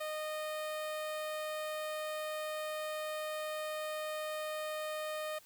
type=tone with notch filter; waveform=sawtooth; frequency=616 Hz; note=D#5; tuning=17 cents flat; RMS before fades=-39 dBFS; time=0-5.39 s; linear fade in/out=10 ms; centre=5900 Hz; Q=2; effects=white hiss -61 dBFS RMS until 5.45 s